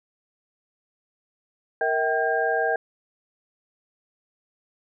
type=tone cluster; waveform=sine; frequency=464.5 / 646 / 772 / 1610 Hz; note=A#4 / E5 / G5 / G6; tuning=-6 / -35 / -27 / +46 cents; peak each=-26 dBFS; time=1.81-2.76 s; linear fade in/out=2 ms; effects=none